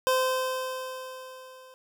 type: tone with level ramp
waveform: 25% pulse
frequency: 516 Hz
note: C5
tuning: 24 cents flat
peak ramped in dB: -17 to -45 dBFS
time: 0.07-1.74 s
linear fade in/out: 0 ms
effects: none